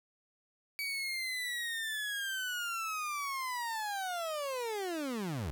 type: linear sweep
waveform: 30% pulse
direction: down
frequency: 2283 to 64 Hz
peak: -32 dBFS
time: 0.79-5.51 s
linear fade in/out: 0 ms
effects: none